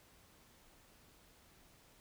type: silence
effects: pink hiss -65 dBFS RMS until 2 s